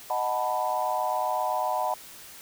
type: chord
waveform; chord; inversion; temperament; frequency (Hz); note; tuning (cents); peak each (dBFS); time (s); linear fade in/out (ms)
sine; B dominant seventh; first; equal; 622.3 / 740 / 880 / 987.8; D#5 / F#5 / A5 / B5; 0 / 0 / 0 / 0; -31 / -29 / -31 / -30; 0.1-1.94; 2
effects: white hiss -46 dBFS RMS until 2.41 s